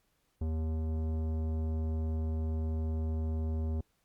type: tone with tanh clipping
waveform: sine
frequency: 79.4 Hz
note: D#2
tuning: 36 cents sharp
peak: -32 dBFS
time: 0.41-3.81 s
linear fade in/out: 5 ms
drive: 15 dB
effects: pink hiss -75 dBFS RMS until 4.04 s + Opus 48 kbps